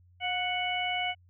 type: harmonic tone with a mistuned harmonic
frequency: 740 Hz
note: F#5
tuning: in tune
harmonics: 1 / 2 / 3 / 4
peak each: -32 / -42 / -32 / -34 dBFS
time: 0.2-1.15 s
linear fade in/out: 50 ms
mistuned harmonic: 1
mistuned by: -44 cents
effects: added 89 Hz sine -57 dBFS peak until 1.29 s